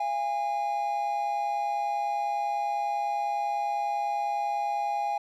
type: tone pair together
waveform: triangle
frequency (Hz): 687 / 817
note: F5 / G#5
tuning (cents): -29 / -29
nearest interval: minor third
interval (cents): 300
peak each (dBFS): -32 / -25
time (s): 0-5.18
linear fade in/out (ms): 5
effects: none